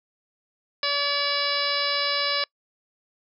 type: harmonic tone with a mistuned harmonic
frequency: 572 Hz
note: D5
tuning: 46 cents flat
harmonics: 1 / 2 / 3 / 4 / 5 / 6 / 7 / 8 / 9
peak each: -31 / -30 / -31 / -31 / -33 / -35 / -29 / -32 / -30 dBFS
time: 0.83-2.44 s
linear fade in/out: 2 ms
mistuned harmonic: 8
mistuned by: +45 cents
effects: noise-tail reverb RT60 0.1 s tail -26 dB re dry